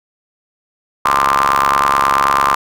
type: ring-modulated tone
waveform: sawtooth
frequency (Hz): 69.3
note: C#2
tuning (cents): 0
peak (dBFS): -4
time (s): 1.05-2.55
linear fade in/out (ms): 5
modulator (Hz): 1120
effects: none